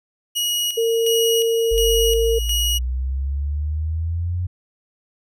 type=tone with tremolo; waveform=sawtooth; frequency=2901 Hz; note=F#7; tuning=35 cents flat; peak=-16 dBFS; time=0.35-2.79 s; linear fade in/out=20 ms; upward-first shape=square; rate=1.4 Hz; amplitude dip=60%
type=tone; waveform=sine; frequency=457 Hz; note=A#4; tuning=34 cents flat; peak=-16 dBFS; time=0.77-2.39 s; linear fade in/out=10 ms
type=exponential sweep; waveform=sine; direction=up; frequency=47.71 to 90.7 Hz; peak=-20 dBFS; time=1.71-4.47 s; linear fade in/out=10 ms
effects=none